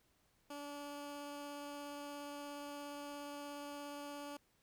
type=tone with vibrato; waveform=15% pulse; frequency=288.3 Hz; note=D4; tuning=32 cents flat; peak=-39 dBFS; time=0.5-4.37 s; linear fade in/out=5 ms; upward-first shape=triangle; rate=17 Hz; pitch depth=8 cents each way; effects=pink hiss -75 dBFS RMS until 4.62 s